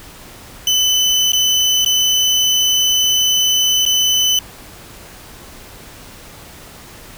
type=tone with dropouts; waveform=30% pulse; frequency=3015 Hz; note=F#7; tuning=32 cents sharp; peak=-9 dBFS; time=0.67-4.39 s; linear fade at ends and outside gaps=2 ms; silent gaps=1.32-1.332 / 1.848-1.86 / 3.853-3.862 s; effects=pink hiss -38 dBFS RMS until 7.17 s